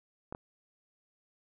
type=clicks; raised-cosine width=1 ms; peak=-26 dBFS; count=2; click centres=0.325 / 0.349 s; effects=none